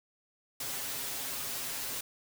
white noise with comb filter, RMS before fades -37 dBFS, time 0.6-2.01 s, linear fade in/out 5 ms, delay 7.4 ms, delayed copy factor +0.75, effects none

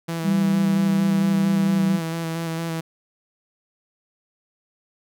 sawtooth tone with vibrato, 164.81 Hz, E3, in tune, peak -21 dBFS, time 0.08-2.81 s, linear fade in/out 10 ms, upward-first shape square, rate 4.4 Hz, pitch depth 18 cents each way
sine tone with pitch glide, 196 to 192.08 Hz, G3 to G3, 0 to -35 cents, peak -17 dBFS, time 0.23-2 s, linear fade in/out 50 ms, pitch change -35 cents, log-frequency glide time 1.64-1.85 s
effects none

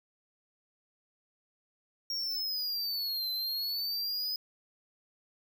square linear two-way sweep, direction down then up, 5588 to 4043 to 5040 Hz, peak -32 dBFS, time 2.1-4.36 s, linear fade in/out 2 ms, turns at 3.31 s, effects none

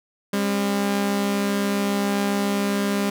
sawtooth tone pair together, 201.4 / 268.8 Hz, G3 / C4, +47 / +47 cents, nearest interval perfect fourth, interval 500 cents, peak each -17 / -25 dBFS, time 0.33-3.1 s, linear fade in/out 5 ms, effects none

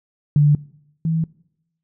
sine tone pair in turn, 146.83 / 162.02 Hz, D3 / E3, 0 / -30 cents, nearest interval major second, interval 170 cents, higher second, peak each -10 / -17 dBFS, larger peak first, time 0.36-0.55 / 1.05-1.24 s, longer neither, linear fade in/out 2 ms, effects noise-tail reverb RT60 0.8 s tail -22 dB re dry

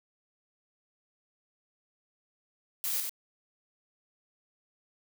blue noise with echo, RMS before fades -32 dBFS, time 2.84-3 s, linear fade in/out 0 ms, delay 94 ms, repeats 1, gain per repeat -3 dB, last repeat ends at 3.094 s, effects none

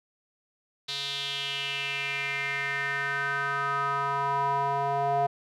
square tone with band-pass filter sweep, 140 Hz, C#3, 18 cents sharp, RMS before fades -29 dBFS, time 0.88-5.27 s, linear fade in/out 10 ms, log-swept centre 3900 to 720 Hz, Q 4.7, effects none

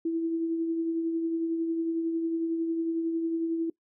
sine tone with tremolo, 329.6 Hz, E4, in tune, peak -24 dBFS, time 0.05-3.7 s, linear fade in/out 5 ms, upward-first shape triangle, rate 11 Hz, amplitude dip 40%, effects noise-tail reverb RT60 0.1 s tail -21 dB re dry

